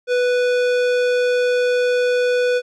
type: tone with tanh clipping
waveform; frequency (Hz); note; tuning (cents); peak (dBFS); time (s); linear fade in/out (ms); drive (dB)
sine; 493.9; B4; 0; -17; 0.07-2.62; 50; 18
effects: none